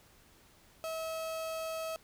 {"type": "tone", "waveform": "35% pulse", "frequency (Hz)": 645, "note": "E5", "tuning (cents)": -38, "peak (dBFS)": -34, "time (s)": [0.84, 1.96], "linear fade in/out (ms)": 0, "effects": ["pink hiss -62 dBFS RMS until 2.03 s"]}